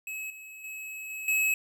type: tone with level steps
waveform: square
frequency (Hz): 2573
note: E7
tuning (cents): -43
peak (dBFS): -35 / -44 / -38 / -36 / -24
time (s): 0.07-1.54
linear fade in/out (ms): 2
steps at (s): 0.3 / 0.64 / 1.1 / 1.28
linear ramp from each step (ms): 2
effects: none